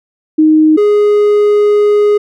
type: tone pair in turn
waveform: sine / triangle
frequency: 311.1 / 415.3 Hz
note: D#4 / G#4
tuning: 0 / 0 cents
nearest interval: perfect fourth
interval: 500 cents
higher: second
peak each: -4 dBFS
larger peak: neither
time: 0.38-0.77 / 0.77-2.18 s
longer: second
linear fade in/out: 10 ms
effects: none